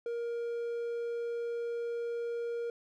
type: tone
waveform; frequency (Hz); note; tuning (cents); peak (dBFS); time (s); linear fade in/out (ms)
triangle; 470.1; A#4; +15; -31; 0.06-2.7; 2
effects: none